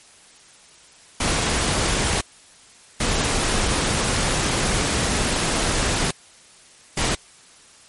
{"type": "noise bursts at uneven times", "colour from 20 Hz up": "pink", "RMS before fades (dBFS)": -21, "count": 3, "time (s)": [[1.2, 2.21], [3, 6.11], [6.97, 7.15]], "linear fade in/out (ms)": 5, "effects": ["white hiss -49 dBFS RMS until 7.88 s", "MP3 48 kbps"]}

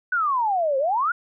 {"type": "exponential two-way sweep", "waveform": "sine", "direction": "down then up", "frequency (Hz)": [1515, 520, 1475], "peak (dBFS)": -19, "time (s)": [0.12, 1.12], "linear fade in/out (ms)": 5, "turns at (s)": 0.78, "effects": []}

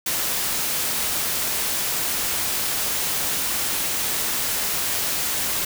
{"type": "noise", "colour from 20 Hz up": "white", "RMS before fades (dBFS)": -24, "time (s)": [0.06, 5.65], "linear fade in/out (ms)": 5, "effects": []}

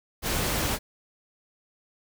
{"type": "noise", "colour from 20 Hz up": "pink", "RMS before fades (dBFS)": -27, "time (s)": [0.22, 0.79], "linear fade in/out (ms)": 50, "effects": []}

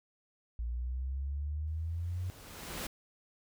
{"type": "exponential sweep", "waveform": "sine", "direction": "up", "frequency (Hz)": [57.4, 92.5], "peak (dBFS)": -33, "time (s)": [0.59, 2.3], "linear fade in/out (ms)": 0}
{"type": "noise with exponential growth", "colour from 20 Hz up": "pink", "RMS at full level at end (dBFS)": -37, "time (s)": [1.67, 2.87], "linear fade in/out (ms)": 5, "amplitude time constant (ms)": 260}
{"effects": []}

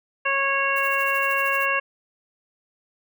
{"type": "harmonic tone", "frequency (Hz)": 550, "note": "C#5", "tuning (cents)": -14, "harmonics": [1, 2, 3, 4, 5], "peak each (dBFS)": [-29, -25, -25, -29, -25], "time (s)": [0.25, 1.8], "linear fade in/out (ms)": 10}
{"type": "noise with tremolo", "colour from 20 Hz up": "violet", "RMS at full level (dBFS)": -37, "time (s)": [0.76, 1.66], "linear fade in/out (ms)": 5, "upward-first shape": "sine", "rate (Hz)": 13, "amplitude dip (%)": 70}
{"effects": []}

